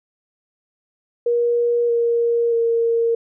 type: tone with pitch steps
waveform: sine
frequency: 475.5 / 469 / 462.5 Hz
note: A#4 / A#4 / A#4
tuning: +34 / +11 / -14 cents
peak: -15 dBFS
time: 1.26-3.15 s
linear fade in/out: 5 ms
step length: 630 ms
effects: none